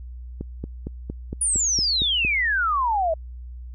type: click train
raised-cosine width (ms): 3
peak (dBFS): -17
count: 9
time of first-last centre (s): 0.41-2.249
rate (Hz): 4.35
type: exponential sweep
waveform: sine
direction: down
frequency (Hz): 9850 to 622.3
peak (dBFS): -19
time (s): 1.41-3.14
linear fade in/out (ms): 5
effects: added 61 Hz sine -34 dBFS peak until 3.74 s